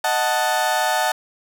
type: chord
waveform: 30% pulse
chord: D# diminished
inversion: none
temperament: equal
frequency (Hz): 622.3 / 740 / 880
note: D#5 / F#5 / A5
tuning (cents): 0 / 0 / 0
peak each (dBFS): -22 / -19 / -19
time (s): 0.04-1.12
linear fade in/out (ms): 5
effects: none